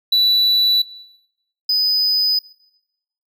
triangle tone pair in turn, 3955 / 4997 Hz, B7 / D#8, +2 / +7 cents, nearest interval major third, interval 405 cents, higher second, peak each -10 / -13 dBFS, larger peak first, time 0.12-0.82 / 1.69-2.39 s, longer neither, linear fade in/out 5 ms, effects noise-tail reverb RT60 0.9 s tail -21 dB re dry

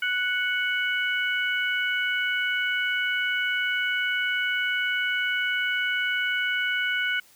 harmonic tone, 740 Hz, F#5, in tune, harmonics 2 / 3 / 4, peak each -25 / -29 / -31 dBFS, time 0.02-7.2 s, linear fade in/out 5 ms, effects white hiss -56 dBFS RMS until 7.35 s

